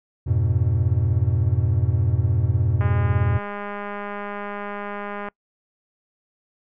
triangle chord, F diminished, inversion none, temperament equal, 87.31 / 103.83 / 123.47 Hz, F2 / Ab2 / Cb3, 0 / 0 / 0 cents, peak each -20 dBFS, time 0.26-3.39 s, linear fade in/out 20 ms
click train, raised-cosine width 0.5 ms, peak -16 dBFS, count 506, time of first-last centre 2.81-5.285 s, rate 204 Hz
effects noise-tail reverb RT60 0.1 s tail -25 dB re dry + low-pass 2000 Hz 12 dB/octave

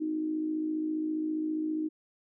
sine tone with amplitude modulation, 311.1 Hz, D#4, in tune, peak -26 dBFS, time 0-1.89 s, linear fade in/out 20 ms, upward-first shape sine, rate 54.9 Hz, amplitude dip 55%, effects none

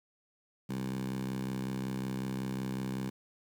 10% pulse tone with high-pass filter, 65.41 Hz, C2, in tune, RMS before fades -36 dBFS, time 0.69-3.1 s, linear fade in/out 10 ms, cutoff 160 Hz, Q 4.7, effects 10-bit

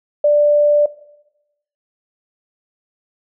sine tone, 589 Hz, D5, 5 cents sharp, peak -9 dBFS, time 0.24-0.86 s, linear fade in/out 5 ms, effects noise-tail reverb RT60 0.9 s tail -18 dB re dry

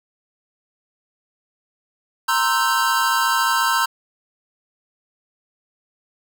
square chord, C dominant seventh, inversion third, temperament equal with one note detuned, 932.3 / 1046.5 / 1318.5 / 1550 Hz, Bb5 / C6 / E6 / G6, 0 / 0 / 0 / -20 cents, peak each -23 dBFS, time 2.28-3.86 s, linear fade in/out 10 ms, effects none

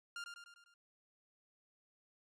sawtooth tone with echo, 1400 Hz, F6, 4 cents sharp, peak -39 dBFS, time 0.16-0.24 s, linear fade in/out 2 ms, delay 100 ms, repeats 5, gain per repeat -5 dB, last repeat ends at 0.74 s, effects low-pass 8000 Hz 12 dB/octave

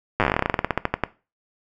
slowing click train, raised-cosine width 0.5 ms, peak -4 dBFS, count 24, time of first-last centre 0.2-1.037 s, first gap 8 ms, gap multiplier 1.12, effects noise-tail reverb RT60 0.3 s tail -18 dB re dry

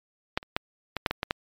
clicks, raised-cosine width 0.3 ms, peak -8 / -27 / -9 / -12 / -6 / -10 / -11 / -8 dBFS, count 8, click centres 0.375 / 0.429 / 0.565 / 0.967 / 1.062 / 1.11 / 1.231 / 1.309 s, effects MP3 96 kbps

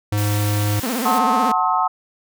square tone, 103.83 Hz, G#2, in tune, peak -18 dBFS, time 0.12-0.8 s, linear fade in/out 5 ms
white high-pass noise, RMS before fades -30 dBFS, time 0.17-1.19 s, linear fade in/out 10 ms, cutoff 170 Hz, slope 96 dB/octave
sawtooth tone with vibrato, 241 Hz, B3, 42 cents flat, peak -17 dBFS, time 0.83-1.52 s, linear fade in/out 5 ms, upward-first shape sine, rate 16 Hz, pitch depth 180 cents each way
sine chord, F# diminished seventh, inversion none, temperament just, 740 / 888 / 1065.6 / 1278.7 Hz, F#5 / A5 / C6 / Eb6, 0 / +16 / +31 / +47 cents, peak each -21 dBFS, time 1.05-1.88 s, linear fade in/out 10 ms
effects none

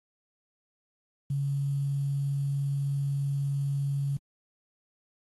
sine tone with quantisation, 140 Hz, C#3, 18 cents sharp, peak -26 dBFS, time 1.3-4.17 s, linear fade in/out 5 ms, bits 9, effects AAC 32 kbps

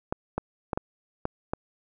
clicks, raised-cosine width 1 ms, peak -13 dBFS, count 6, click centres 0.125 / 0.38 / 0.732 / 0.775 / 1.254 / 1.535 s, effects none

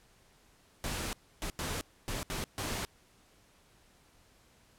pink noise bursts at uneven times, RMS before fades -36 dBFS, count 6, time 0.84-1.13 / 1.42-1.5 / 1.59-1.81 / 2.08-2.23 / 2.3-2.44 / 2.58-2.85 s, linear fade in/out 0 ms, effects pink hiss -64 dBFS RMS until 4.78 s + low-pass 12000 Hz 12 dB/octave

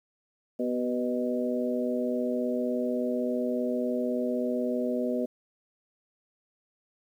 harmonic tone with a mistuned harmonic, 123.47 Hz, B2, in tune, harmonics 2 / 3 / 4 / 5, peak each -29 / -34 / -32 / -33 dBFS, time 0.59-5.26 s, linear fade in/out 10 ms, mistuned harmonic 3, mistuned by +40 cents, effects 10-bit

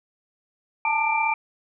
sine tone cluster, 860 / 896 / 1205 / 2357 Hz, A5 / A5 / D6 / D7, -40 / +31 / +44 / +6 cents, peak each -28 / -23 / -32 / -24 dBFS, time 0.85-1.34 s, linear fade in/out 2 ms, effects none

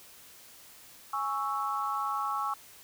sine chord, C# minor, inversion second, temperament equal, 830.6 / 1108.7 / 1318.5 Hz, G#5 / C#6 / E6, 0 / 0 / 0 cents, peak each -35 / -32 / -34 dBFS, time 1.13-2.54 s, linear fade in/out 5 ms, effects white hiss -53 dBFS RMS until 2.83 s

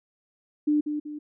sine tone with echo, 298.4 Hz, D4, 28 cents sharp, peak -19 dBFS, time 0.67-0.81 s, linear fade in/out 10 ms, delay 190 ms, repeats 2, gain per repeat -7 dB, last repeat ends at 1.19 s, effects none

